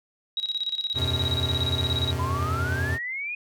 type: tone with tremolo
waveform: sine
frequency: 3836 Hz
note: A#7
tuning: 49 cents sharp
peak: -23 dBFS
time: 0.37-2.12 s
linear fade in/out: 2 ms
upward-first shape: square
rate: 17 Hz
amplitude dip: 75%
type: chord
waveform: square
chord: E suspended second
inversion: none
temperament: equal with one note detuned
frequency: 82.41 / 92.5 / 126.14 Hz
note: E2 / F#2 / B2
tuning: 0 / 0 / +37 cents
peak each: -30 dBFS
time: 0.94-2.99 s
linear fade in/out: 50 ms
type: exponential sweep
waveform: sine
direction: up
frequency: 995 to 2500 Hz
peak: -28 dBFS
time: 2.19-3.35 s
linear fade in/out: 5 ms
effects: MP3 96 kbps